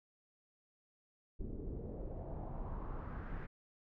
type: noise with low-pass filter sweep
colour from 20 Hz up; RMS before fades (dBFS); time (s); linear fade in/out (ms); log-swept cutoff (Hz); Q
brown; -43; 1.39-3.47; 20; 330 to 1800; 2.5
effects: none